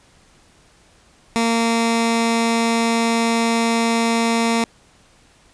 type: tone with notch filter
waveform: 15% pulse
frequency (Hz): 230.1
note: A#3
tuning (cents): -22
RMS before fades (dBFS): -18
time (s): 1.36-4.64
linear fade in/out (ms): 0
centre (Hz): 560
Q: 1.6
effects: pink hiss -53 dBFS RMS until 5.53 s + resampled to 22050 Hz